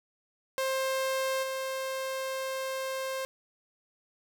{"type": "tone with level steps", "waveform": "sawtooth", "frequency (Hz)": 529, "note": "C5", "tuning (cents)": 19, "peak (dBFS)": [-24, -28], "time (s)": [0.58, 3.25], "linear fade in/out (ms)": 0, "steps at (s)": 1.42, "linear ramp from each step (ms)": 20, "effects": []}